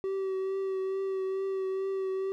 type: tone with vibrato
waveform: triangle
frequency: 383.7 Hz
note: G4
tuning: 37 cents flat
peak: -27 dBFS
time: 0.04-2.32 s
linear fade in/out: 0 ms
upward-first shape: triangle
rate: 2.3 Hz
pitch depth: 23 cents each way
effects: none